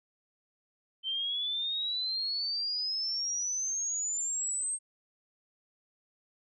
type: exponential sweep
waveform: sine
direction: up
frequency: 3091 to 8450 Hz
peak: -30 dBFS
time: 1.03-4.79 s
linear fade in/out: 50 ms
effects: none